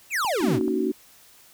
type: exponential sweep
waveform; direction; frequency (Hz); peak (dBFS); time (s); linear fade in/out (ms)
square; down; 2784 to 92.5; -23; 0.1-0.6; 50
type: clicks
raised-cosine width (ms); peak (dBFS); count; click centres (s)
1; -26; 6; 0.248 / 0.406 / 0.478 / 0.564 / 0.611 / 0.681
type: chord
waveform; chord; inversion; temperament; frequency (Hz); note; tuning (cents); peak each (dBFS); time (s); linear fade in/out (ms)
sine; D# minor seventh; second; just; 233.3 / 280 / 311.1 / 373.4; A#3 / C#4 / D#4 / F#4; +2 / +18 / 0 / +16; -28 / -28 / -28 / -25; 0.42-0.92; 10
effects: white hiss -53 dBFS RMS until 1.53 s